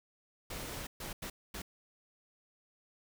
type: noise bursts at uneven times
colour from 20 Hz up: pink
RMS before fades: -42 dBFS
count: 4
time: 0.5-0.87 / 1-1.13 / 1.22-1.3 / 1.54-1.62 s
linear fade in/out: 5 ms
effects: none